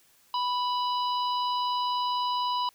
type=harmonic tone; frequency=988 Hz; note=B5; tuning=in tune; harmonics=1 / 3 / 4 / 5; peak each=-26 / -36 / -38 / -40 dBFS; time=0.34-2.69 s; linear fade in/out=2 ms; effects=white hiss -62 dBFS RMS until 2.74 s